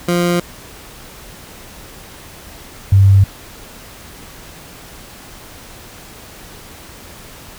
20% pulse / sine tone pair in turn, 174.61 / 97.82 Hz, F3 / G2, 0 / -3 cents, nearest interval minor seventh, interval 1003 cents, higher first, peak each -8 / -5 dBFS, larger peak second, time 0.08-0.4 / 2.92-3.24 s, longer neither, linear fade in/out 5 ms, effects pink hiss -37 dBFS RMS until 7.58 s

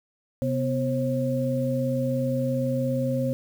sine tone cluster, 131 / 248.2 / 536 Hz, C3 / B3 / C5, +2 / +9 / +42 cents, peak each -27 dBFS, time 0.42-3.33 s, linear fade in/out 0 ms, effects 8-bit

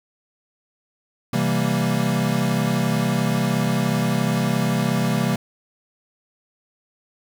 square chord, C dominant seventh, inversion none, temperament equal, 130.81 / 164.81 / 196 / 233.1 Hz, C3 / E3 / G3 / Bb3, 0 / 0 / 0 / 0 cents, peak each -25 dBFS, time 1.33-5.36 s, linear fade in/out 5 ms, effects 8-bit

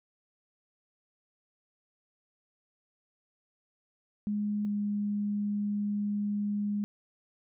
sine tone pair in turn, 207.7 / 205.8 Hz, G#3 / G#3, 0 / -16 cents, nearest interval unison, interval 16 cents, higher first, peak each -28 dBFS, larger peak neither, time 4.27-4.65 / 4.65-6.84 s, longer second, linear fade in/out 0 ms, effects none

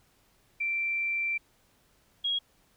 sine tone pair in turn, 2349 / 3295 Hz, D7 / G#7, 0 / -14 cents, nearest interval tritone, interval 586 cents, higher second, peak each -27 / -26 dBFS, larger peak second, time 0.6-1.38 / 2.24-2.39 s, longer first, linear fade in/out 10 ms, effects pink hiss -66 dBFS RMS until 2.76 s

